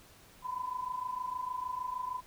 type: tone pair together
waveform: sine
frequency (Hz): 986 / 1012.5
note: B5 / B5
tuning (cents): -3 / +43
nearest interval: unison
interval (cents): 46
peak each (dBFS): -39 / -36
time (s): 0.42-2.22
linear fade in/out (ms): 50
effects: pink hiss -58 dBFS RMS until 2.26 s